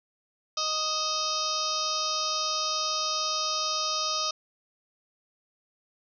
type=harmonic tone with a mistuned harmonic; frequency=622.3 Hz; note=D#5; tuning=in tune; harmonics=1 / 2 / 4 / 5 / 6 / 7 / 8 / 9 / 10; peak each=-38 / -31 / -41 / -40 / -35 / -38 / -33 / -33 / -40 dBFS; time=0.57-4.31 s; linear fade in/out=5 ms; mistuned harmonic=4; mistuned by=+64 cents; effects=none